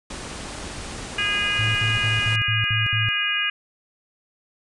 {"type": "low-pass noise", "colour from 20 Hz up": "pink", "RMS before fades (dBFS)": -34, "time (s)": [0.1, 2.36], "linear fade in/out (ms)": 5, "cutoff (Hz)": 9900, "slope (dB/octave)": 96}
{"type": "harmonic tone", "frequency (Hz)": 410.4, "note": "G#4", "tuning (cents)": -21, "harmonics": [3, 4, 5, 6, 7], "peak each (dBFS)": [-33, -26, -31, -25, -25], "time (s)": [1.18, 3.5], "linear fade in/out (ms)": 5}
{"type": "tone bursts", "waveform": "sine", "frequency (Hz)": 109.9, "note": "A2", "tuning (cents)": -2, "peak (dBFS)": -22, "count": 7, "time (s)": [1.59, 3.088], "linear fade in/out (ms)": 0, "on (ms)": 160, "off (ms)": 63}
{"effects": []}